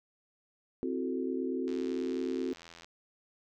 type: chord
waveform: sine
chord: F# half-diminished seventh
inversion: second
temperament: equal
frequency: 261.6 / 329.6 / 370 / 440 Hz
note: C4 / E4 / F#4 / A4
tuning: 0 / 0 / 0 / 0 cents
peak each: -34 / -40 / -35 / -40 dBFS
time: 0.83-2.53 s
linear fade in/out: 0 ms
type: click train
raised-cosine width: 0.2 ms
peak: -32 dBFS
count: 99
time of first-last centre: 1.68-2.845 s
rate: 84.1 Hz
effects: none